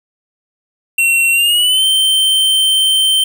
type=tone with pitch glide; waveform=square; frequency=2724 to 3111 Hz; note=F7 to G7; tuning=-44 to -14 cents; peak=-10 dBFS; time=0.98-3.24 s; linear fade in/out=5 ms; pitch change=+230 cents; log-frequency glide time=1.32-1.84 s; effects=7-bit